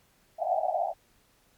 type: band-pass noise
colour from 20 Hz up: white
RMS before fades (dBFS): -28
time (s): 0.38-0.94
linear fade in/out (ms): 50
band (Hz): 620 to 770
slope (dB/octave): 96
effects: pink hiss -65 dBFS RMS until 1.57 s + MP3 96 kbps